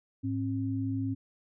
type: tone pair together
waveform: sine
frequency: 106.55 / 268.5 Hz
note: G#2 / C4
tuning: +45 / +45 cents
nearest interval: octave + major third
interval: 1600 cents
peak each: -32 / -31 dBFS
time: 0.23-1.15 s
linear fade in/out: 20 ms
effects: none